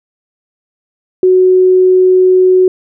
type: tone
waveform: sine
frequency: 370 Hz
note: F#4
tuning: in tune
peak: -4 dBFS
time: 1.23-2.68 s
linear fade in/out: 2 ms
effects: none